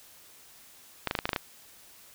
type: clicks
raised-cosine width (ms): 0.3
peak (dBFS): -11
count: 8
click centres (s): 1.073 / 1.111 / 1.152 / 1.189 / 1.255 / 1.292 / 1.332 / 1.362
effects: white hiss -54 dBFS RMS until 2.14 s